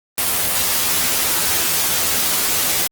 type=noise with comb filter; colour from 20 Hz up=white; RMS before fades=-18 dBFS; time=0.18-2.87 s; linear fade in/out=0 ms; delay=12 ms; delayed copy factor=+0.85; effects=Opus 24 kbps